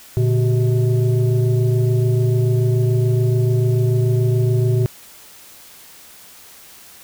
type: tone with frequency modulation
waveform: sine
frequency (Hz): 116.54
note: A#2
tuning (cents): 0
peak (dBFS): -13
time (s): 0.17-4.86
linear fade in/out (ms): 0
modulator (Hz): 260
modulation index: 0.78
effects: white hiss -43 dBFS RMS until 7.03 s